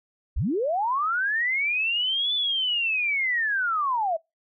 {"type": "linear two-way sweep", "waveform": "sine", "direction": "up then down", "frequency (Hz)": [30.87, 3514, 625], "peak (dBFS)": -22, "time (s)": [0.36, 4.17], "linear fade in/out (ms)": 10, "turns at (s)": 2.34, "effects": ["noise-tail reverb RT60 0.2 s tail -25 dB re dry"]}